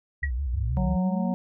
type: tone with vibrato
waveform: sine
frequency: 65 Hz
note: C2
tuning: 11 cents flat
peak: -25 dBFS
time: 0.22-0.97 s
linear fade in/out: 20 ms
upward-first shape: square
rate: 6.1 Hz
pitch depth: 140 cents each way
type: tone with exponential decay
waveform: sine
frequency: 1917 Hz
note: A#6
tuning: 48 cents sharp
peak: -22 dBFS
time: 0.23-0.31 s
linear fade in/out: 5 ms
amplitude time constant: 16 ms
type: linear sweep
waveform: sine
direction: up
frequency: 85.9 to 246.7 Hz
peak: -28 dBFS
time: 0.53-1.34 s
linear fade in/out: 10 ms
type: harmonic tone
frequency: 184.5 Hz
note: F#3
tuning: 5 cents flat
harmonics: 1 / 3 / 4 / 5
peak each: -25 / -35 / -37 / -39 dBFS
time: 0.77-1.34 s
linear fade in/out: 0 ms
effects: none